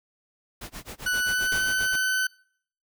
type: noise with tremolo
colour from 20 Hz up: pink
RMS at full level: -37 dBFS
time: 0.61-1.96 s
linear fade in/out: 5 ms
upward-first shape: sine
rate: 7.6 Hz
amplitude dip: 100%
type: tone with pitch glide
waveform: 40% pulse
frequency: 1484 to 1516.1 Hz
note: F#6 to F#6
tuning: +5 to +42 cents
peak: -22 dBFS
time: 1.06-2.27 s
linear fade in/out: 5 ms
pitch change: +37 cents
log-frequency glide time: 1.2-1.63 s
type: noise with exponential decay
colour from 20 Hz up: pink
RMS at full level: -33 dBFS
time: 1.52-1.98 s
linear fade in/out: 0 ms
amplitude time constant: 99 ms
effects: noise-tail reverb RT60 0.6 s tail -25 dB re dry